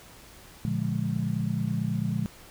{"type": "chord", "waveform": "sine", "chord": "Bb dominant seventh", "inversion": "none", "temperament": "just", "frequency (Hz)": [116.54, 145.68, 174.81, 209.8], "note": ["Bb2", "D3", "F3", "Ab3"], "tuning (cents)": [0, -14, 2, 18], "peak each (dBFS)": -31, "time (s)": [0.65, 2.26], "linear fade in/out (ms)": 0, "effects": ["pink hiss -50 dBFS RMS until 2.5 s"]}